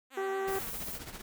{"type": "tone with vibrato", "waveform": "5% pulse", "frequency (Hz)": 249.8, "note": "B3", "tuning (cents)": 20, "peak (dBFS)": -34, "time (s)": [0.1, 0.71], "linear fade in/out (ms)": 50, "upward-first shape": "triangle", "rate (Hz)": 8.5, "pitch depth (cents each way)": 180}
{"type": "harmonic tone", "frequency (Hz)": 387.3, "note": "G4", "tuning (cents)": -21, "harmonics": [1, 2, 3, 4, 5], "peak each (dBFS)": [-32, -38, -42, -44, -46], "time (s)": [0.17, 0.59], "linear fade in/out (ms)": 5}
{"type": "noise with tremolo", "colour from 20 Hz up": "pink", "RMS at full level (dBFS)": -41, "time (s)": [0.47, 1.22], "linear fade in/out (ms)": 10, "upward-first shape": "triangle", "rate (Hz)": 15, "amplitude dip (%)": 75}
{"type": "noise", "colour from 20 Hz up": "violet", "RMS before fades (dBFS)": -40, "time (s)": [0.47, 1], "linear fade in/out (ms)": 50}
{"effects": []}